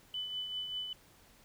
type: tone with tremolo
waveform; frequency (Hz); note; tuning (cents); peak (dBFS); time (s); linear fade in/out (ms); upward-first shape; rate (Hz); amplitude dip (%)
sine; 3000; F#7; +23; -34; 0.14-0.93; 2; triangle; 5.1; 50
effects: pink hiss -62 dBFS RMS until 1.44 s